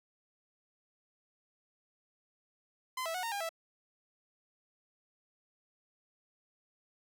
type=tone with pitch steps; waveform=sawtooth; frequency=1027 / 655 / 733 / 921 / 806 / 658 Hz; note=C6 / E5 / F#5 / A#5 / G5 / E5; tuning=-33 / -11 / -16 / -21 / +48 / -3 cents; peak=-31 dBFS; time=2.97-3.492 s; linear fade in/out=5 ms; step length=87 ms; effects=none